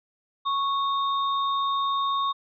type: tone pair together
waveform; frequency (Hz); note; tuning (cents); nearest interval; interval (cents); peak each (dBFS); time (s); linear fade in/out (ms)
sine; 1106 / 3677; C#6 / A#7; -4 / -24; octave + major sixth; 2080; -23 / -32; 0.45-2.33; 20
effects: none